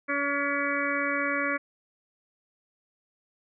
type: harmonic tone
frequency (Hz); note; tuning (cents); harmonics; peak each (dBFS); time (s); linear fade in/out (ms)
283.6; C#4; +40; 1 / 2 / 4 / 5 / 6 / 7 / 8; -33 / -33 / -33 / -33 / -33 / -33 / -33; 0.08-1.58; 20
effects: none